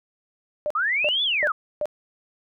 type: tone bursts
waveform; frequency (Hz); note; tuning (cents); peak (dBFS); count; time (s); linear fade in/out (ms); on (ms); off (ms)
sine; 598; D5; +31; -22; 4; 0.66-1.856; 0; 44; 340
type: linear two-way sweep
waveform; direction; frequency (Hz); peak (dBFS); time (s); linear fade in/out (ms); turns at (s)
sine; up then down; 1176 to 3520 to 1176; -20; 0.75-1.52; 5; 1.23
effects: none